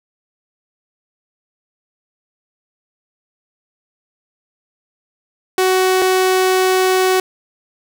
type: tone pair in turn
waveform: sawtooth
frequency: 373.4 / 373.4 Hz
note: F#4 / F#4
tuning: +16 / +16 cents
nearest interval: unison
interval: 0 cents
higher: neither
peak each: -8 dBFS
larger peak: neither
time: 5.58-6.02 / 6.02-7.2 s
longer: second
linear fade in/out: 2 ms
effects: none